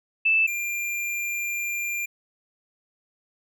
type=tone pair in turn; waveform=sine / square; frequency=2637 / 2388 Hz; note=E7 / D7; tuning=0 / +28 cents; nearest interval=major second; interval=172 cents; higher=first; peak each=-17 / -27 dBFS; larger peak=first; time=0.25-0.47 / 0.47-2.06 s; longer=second; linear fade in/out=10 ms; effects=none